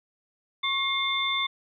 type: tone cluster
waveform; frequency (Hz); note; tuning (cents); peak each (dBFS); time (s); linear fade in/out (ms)
sine; 1098 / 2133 / 3550; C#6 / C7 / A7; -17 / +33 / +15; -30 / -29 / -27; 0.63-1.47; 10
effects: none